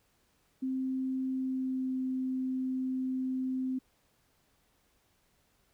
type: tone with pitch glide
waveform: sine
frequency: 261.6 to 259.2 Hz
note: C4 to C4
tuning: 0 to -16 cents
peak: -30 dBFS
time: 0.62-3.79 s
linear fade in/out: 10 ms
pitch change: -16 cents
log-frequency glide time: 1.3-1.99 s
effects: pink hiss -71 dBFS RMS until 5.73 s